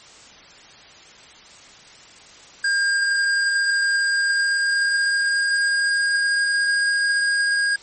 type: tone with pitch glide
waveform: square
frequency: 1609 to 1627.7 Hz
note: G6 to G#6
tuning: +45 to -35 cents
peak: -18 dBFS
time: 2.64-7.76 s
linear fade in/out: 5 ms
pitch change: +20 cents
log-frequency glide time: 4.1-6.91 s
effects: white hiss -45 dBFS RMS until 7.82 s + MP3 32 kbps